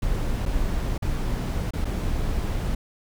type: noise with dropouts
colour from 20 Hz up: brown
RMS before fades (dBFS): -25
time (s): 0.02-2.75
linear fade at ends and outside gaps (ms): 5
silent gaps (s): 0.455-0.459 / 0.98-1.022 / 1.708-1.734 / 1.847-1.852
effects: none